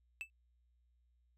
triangle tone with exponential decay, 2637 Hz, E7, in tune, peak -34 dBFS, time 0.21-0.3 s, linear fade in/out 0 ms, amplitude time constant 18 ms, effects added 60 Hz sine -70 dBFS peak until 1.37 s

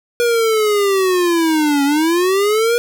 square linear two-way sweep, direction down then up, 481.3 to 277.2 to 481.3 Hz, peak -13 dBFS, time 0.2-2.78 s, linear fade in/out 0 ms, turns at 1.84 s, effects none

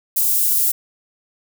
white high-pass noise, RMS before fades -17 dBFS, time 0.16-0.72 s, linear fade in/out 10 ms, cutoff 11000 Hz, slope 12 dB/octave, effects none

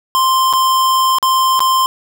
square tone with dropouts, 1046.5 Hz, C6, in tune, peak -11 dBFS, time 0.15-1.86 s, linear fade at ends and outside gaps 0 ms, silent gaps 0.528-0.535 / 1.185-1.227 / 1.593-1.604 s, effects none

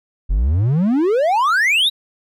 triangle exponential sweep, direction up, 41.49 to 3951 Hz, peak -11 dBFS, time 0.29-1.9 s, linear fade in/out 20 ms, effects none

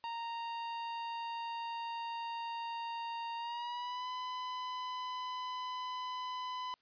45% pulse tone with pitch glide, 928 to 1006.2 Hz, A#5 to B5, -8 to +32 cents, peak -38 dBFS, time 0.04-6.74 s, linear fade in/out 0 ms, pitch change +140 cents, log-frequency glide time 3.37-4.08 s, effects white hiss -75 dBFS RMS until 6.81 s + resampled to 11025 Hz

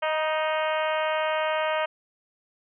harmonic tone with a mistuned harmonic, 311.4 Hz, D#4, 2 cents sharp, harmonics 2 / 3 / 4 / 5 / 6 / 7 / 8 / 9 / 10, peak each -26 / -30 / -32 / -34 / -36 / -37 / -38 / -39 / -40 dBFS, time 0.02-1.86 s, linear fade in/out 10 ms, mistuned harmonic 3, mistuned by +21 cents, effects none

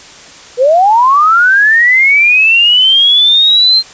sine linear sweep, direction up, 470.7 to 4186 Hz, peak -4 dBFS, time 0.57-3.83 s, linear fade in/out 50 ms, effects white hiss -34 dBFS RMS until 3.93 s + resampled to 16000 Hz

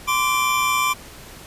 square tone cluster, 1032 / 1157 / 2361 Hz, C6 / D6 / D7, -24 / -26 / +9 cents, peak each -23 dBFS, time 0.07-0.94 s, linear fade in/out 20 ms, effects pink hiss -41 dBFS RMS until 1.46 s + resampled to 32000 Hz

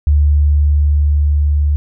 sine tone with level ramp, 73.4 Hz, D2, in tune, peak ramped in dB -7 to -10 dBFS, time 0.07-1.76 s, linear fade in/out 0 ms, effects none

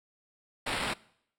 white noise with sample-and-hold, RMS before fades -32 dBFS, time 0.66-0.94 s, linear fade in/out 10 ms, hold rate 6300 Hz, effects noise-tail reverb RT60 0.7 s tail -22 dB re dry + low-pass 10000 Hz 12 dB/octave

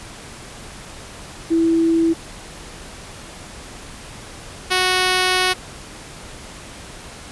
sine / 5% pulse tone pair in turn, 329.6 / 368.8 Hz, E4 / F#4, 0 / -6 cents, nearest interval major second, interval 194 cents, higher second, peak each -13 / -4 dBFS, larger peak second, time 1.5-2.14 / 4.7-5.54 s, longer second, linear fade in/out 20 ms, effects pink hiss -37 dBFS RMS until 7.31 s + resampled to 24000 Hz

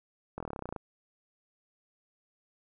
slowing click train, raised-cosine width 1 ms, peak -23 dBFS, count 14, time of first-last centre 0.38-0.762 s, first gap 23 ms, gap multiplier 1.04, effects none

